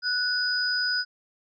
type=tone pair together; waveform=sine; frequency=1480 / 4970 Hz; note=F#6 / D#8; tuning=0 / -3 cents; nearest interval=octave + major sixth; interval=2097 cents; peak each=-26 dBFS; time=0.02-1.05 s; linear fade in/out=50 ms; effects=none